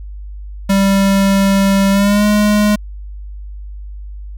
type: tone with pitch glide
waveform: square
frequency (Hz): 196 to 208.9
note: G3 to G#3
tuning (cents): 0 to +10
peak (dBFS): -10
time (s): 0.69-2.76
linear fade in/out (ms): 10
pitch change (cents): +110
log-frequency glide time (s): 1.91-2.25
effects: added 50 Hz sine -26 dBFS peak until 4.37 s